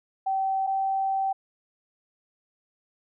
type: tone pair in turn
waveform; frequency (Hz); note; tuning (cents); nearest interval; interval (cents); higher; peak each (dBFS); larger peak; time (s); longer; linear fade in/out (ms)
sine; 771 / 774.5; G5 / G5; -29 / -21; unison; 8; second; -23; neither; 0.26-0.67 / 0.67-1.33; second; 10
effects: none